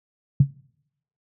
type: tone with exponential decay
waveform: sine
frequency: 139 Hz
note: C#3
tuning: 5 cents sharp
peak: -7 dBFS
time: 0.4-0.51 s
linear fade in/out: 5 ms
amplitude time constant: 23 ms
effects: noise-tail reverb RT60 0.8 s tail -25 dB re dry + high-pass 60 Hz 12 dB/octave